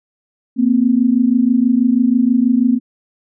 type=tone pair together; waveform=sine; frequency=233.1 / 259.3 Hz; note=A#3 / C4; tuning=0 / -15 cents; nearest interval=major second; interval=185 cents; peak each=-13 dBFS; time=0.56-2.8 s; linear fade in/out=50 ms; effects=none